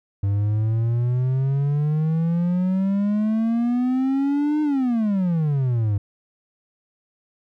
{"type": "exponential two-way sweep", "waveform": "triangle", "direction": "up then down", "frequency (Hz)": [98.3, 305.9, 98.3], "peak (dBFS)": -16, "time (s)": [0.23, 5.98], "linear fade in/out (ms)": 5, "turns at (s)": 4.62, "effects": []}